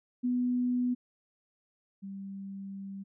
sine tone pair in turn, 247.5 / 195.76 Hz, B3 / G3, +4 / -2 cents, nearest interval major third, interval 406 cents, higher first, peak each -26 / -38 dBFS, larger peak first, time 0.23-0.95 / 2.02-3.04 s, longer second, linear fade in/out 20 ms, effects none

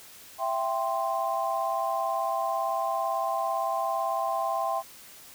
sine chord, C major, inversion first, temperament equal with one note detuned, 666.1 / 784 / 1046.5 Hz, E5 / G5 / C6, +18 / 0 / 0 cents, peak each -30 dBFS, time 0.38-4.83 s, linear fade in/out 50 ms, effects white hiss -49 dBFS RMS until 5.34 s

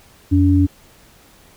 sine tone pair together, 88.4 / 285.3 Hz, F2 / C#4, +22 / +50 cents, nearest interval octave + minor sixth, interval 2028 cents, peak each -13 dBFS, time 0.31-0.67 s, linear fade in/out 20 ms, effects pink hiss -49 dBFS RMS until 1.56 s

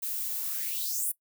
violet noise with high-pass filter sweep, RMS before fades -32 dBFS, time 0.02-1.12 s, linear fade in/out 10 ms, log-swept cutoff 200 to 11000 Hz, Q 4.3, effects noise-tail reverb RT60 0.1 s tail -20 dB re dry

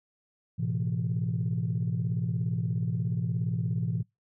sine tone cluster, 110 / 126.9 / 167.8 Hz, A2 / B2 / E3, 0 / +47 / +31 cents, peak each -30 dBFS, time 0.58-4.03 s, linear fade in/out 20 ms, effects noise-tail reverb RT60 0.2 s tail -26 dB re dry + tanh soft clip ceiling -20 dBFS

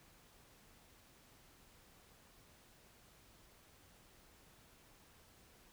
silence, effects pink hiss -65 dBFS RMS until 5.72 s

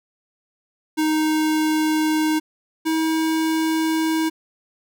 square tone pair in turn, 311.1 / 319.8 Hz, D#4 / D#4, 0 / +48 cents, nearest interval unison, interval 48 cents, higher second, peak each -18 / -19 dBFS, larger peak first, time 0.97-2.4 / 2.85-4.3 s, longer second, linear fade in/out 20 ms, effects none

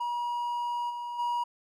triangle tone with level steps, 959 Hz, A#5, 49 cents sharp, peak -27 / -32 / -25 dBFS, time 0-1.44 s, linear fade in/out 10 ms, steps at 0.89 / 1.18 s, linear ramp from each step 20 ms, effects none

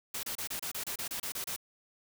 white noise bursts, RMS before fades -37 dBFS, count 12, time 0.14-1.563 s, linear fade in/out 5 ms, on 92 ms, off 29 ms, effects none

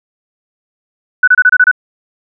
sine tone bursts, 1490 Hz, F#6, 12 cents sharp, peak -3 dBFS, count 7, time 1.23-1.714 s, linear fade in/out 5 ms, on 46 ms, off 27 ms, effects none

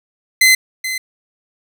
sawtooth tone with echo, 2050 Hz, C7, 36 cents flat, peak -4 dBFS, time 0.41-0.55 s, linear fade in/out 5 ms, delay 430 ms, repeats 1, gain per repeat -12 dB, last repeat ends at 0.98 s, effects none

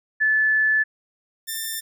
sine / 5% pulse tone pair in turn, 1737 / 1788.9 Hz, A6 / A6, -23 / +28 cents, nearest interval minor second, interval 51 cents, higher second, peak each -16 dBFS, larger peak neither, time 0.2-0.84 / 1.47-1.81 s, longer first, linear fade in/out 20 ms, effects none

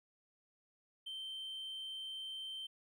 triangle tone, 3116 Hz, G7, 11 cents flat, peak -40 dBFS, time 1.06-2.67 s, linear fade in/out 10 ms, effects tanh soft clip ceiling -36 dBFS

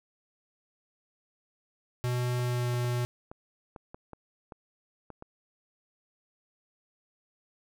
square tone with pitch glide, 123.4 to 122.19 Hz, B2 to B2, -1 to -18 cents, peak -28 dBFS, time 2.04-3.05 s, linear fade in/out 0 ms, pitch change -17 cents, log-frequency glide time 2.38-2.69 s
clicks, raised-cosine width 1 ms, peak -29 dBFS, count 10, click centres 2.394 / 2.74 / 2.846 / 3.315 / 3.762 / 3.945 / 4.133 / 4.522 / 5.103 / 5.224 s
effects none

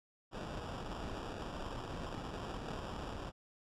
pink noise with sample-and-hold, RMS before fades -43 dBFS, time 0.31-3.32 s, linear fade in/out 50 ms, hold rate 2100 Hz, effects low-pass 6000 Hz 12 dB/octave

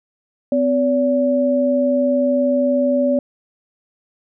sine tone pair together, 255.1 / 572 Hz, C4 / D5, -44 / -46 cents, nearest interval octave + major second, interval 1398 cents, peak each -17 / -16 dBFS, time 0.52-3.19 s, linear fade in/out 2 ms, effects none

